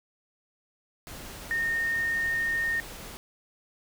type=tone in noise; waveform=sine; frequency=1837 Hz; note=A#6; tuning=26 cents flat; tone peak=-25 dBFS; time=1.51-2.8 s; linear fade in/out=0 ms; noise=pink; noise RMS=-42 dBFS; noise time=1.07-3.17 s; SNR=+14 dB; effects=none